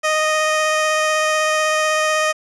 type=tone with vibrato; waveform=15% pulse; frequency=620 Hz; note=D#5; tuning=6 cents flat; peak=-9 dBFS; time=0.03-2.33 s; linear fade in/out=20 ms; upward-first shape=triangle; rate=16 Hz; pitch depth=10 cents each way; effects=resampled to 22050 Hz + 8-bit